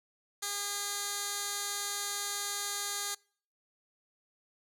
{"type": "tone with band-pass filter", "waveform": "15% pulse", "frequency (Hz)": 406.3, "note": "G#4", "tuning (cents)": -38, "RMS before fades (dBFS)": -36, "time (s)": [0.42, 3.15], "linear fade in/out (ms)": 10, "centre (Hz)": 7900, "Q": 0.95, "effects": ["noise-tail reverb RT60 0.5 s tail -26 dB re dry"]}